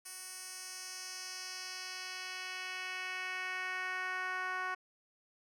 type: tone with band-pass filter sweep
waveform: 10% pulse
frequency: 370 Hz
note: F#4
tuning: in tune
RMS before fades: -41 dBFS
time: 0.05-4.75 s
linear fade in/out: 10 ms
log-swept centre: 9500 to 1300 Hz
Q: 1.5
effects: none